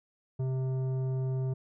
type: tone with tanh clipping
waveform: sine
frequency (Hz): 130.81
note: C3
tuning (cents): 0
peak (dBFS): -30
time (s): 0.39-1.54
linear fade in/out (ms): 10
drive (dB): 11
effects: none